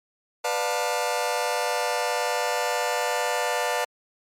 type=chord; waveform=sawtooth; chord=B half-diminished seventh; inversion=none; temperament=just; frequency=493.9 / 592.7 / 711.2 / 889 Hz; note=B4 / D5 / F5 / A5; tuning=0 / +16 / +31 / +18 cents; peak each=-25 dBFS; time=0.44-3.85 s; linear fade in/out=10 ms; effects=low-pass 12000 Hz 12 dB/octave + MP3 96 kbps